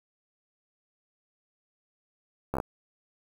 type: slowing click train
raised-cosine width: 1 ms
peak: -15 dBFS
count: 5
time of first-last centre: 2.54-2.601 s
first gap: 14 ms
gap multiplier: 1.06
effects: 7-bit